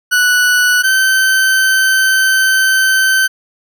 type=tone pair in turn; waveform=40% pulse; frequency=1478 / 1540.8 Hz; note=F#6 / G6; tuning=-2 / -30 cents; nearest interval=minor second; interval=72 cents; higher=second; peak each=-8 dBFS; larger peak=neither; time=0.11-0.83 / 0.83-3.28 s; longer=second; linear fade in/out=20 ms; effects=none